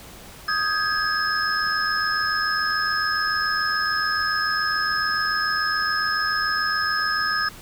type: tone cluster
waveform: sine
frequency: 1249 / 1584 / 1671 / 5170 Hz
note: D#6 / G6 / G#6 / E8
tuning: +6 / +18 / +10 / -34 cents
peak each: -25 / -28 / -25 / -27 dBFS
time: 0.48-7.49 s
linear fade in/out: 5 ms
effects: pink hiss -43 dBFS RMS until 7.61 s